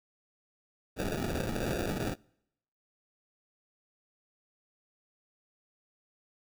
blue noise with sample-and-hold, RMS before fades -33 dBFS, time 0.96-2.16 s, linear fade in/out 50 ms, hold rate 1050 Hz, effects noise-tail reverb RT60 0.8 s tail -26 dB re dry

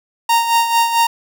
45% pulse tone with tremolo, 927 Hz, A#5, 10 cents flat, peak -10 dBFS, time 0.29-1.07 s, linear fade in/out 5 ms, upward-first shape sine, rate 4.5 Hz, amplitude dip 60%, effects none

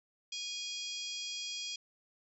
harmonic tone with a mistuned harmonic, 820 Hz, G#5, 22 cents flat, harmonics 3 / 4 / 5 / 6 / 7 / 8 / 9, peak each -47 / -42 / -48 / -44 / -45 / -52 / -52 dBFS, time 0.32-1.76 s, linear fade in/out 5 ms, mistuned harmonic 5, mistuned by +93 cents, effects none

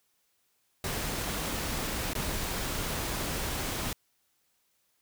pink noise with dropouts, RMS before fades -33 dBFS, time 0.84-3.93 s, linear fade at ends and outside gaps 2 ms, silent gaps 2.134-2.151 s, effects white hiss -73 dBFS RMS until 5.01 s

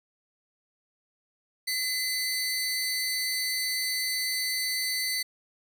sawtooth tone pair together, 2026 / 4510 Hz, B6 / C#8, +44 / +29 cents, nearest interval octave + major second, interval 1385 cents, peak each -27 dBFS, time 1.67-5.23 s, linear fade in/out 10 ms, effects none

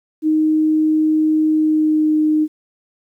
sine tone with pitch glide, 311.1 to 307.7 Hz, D#4 to D#4, 0 to -19 cents, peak -12 dBFS, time 0.22-2.48 s, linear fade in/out 50 ms, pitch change -19 cents, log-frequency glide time 1.5-2.17 s, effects 9-bit

